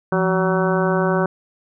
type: harmonic tone with a mistuned harmonic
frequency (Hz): 188.4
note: F#3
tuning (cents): +32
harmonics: 1 / 2 / 3 / 4 / 5 / 6 / 7 / 8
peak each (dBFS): -20 / -21 / -23 / -28 / -27 / -28 / -30 / -27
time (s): 0.12-1.26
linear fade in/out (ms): 2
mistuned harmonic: 1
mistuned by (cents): -150
effects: none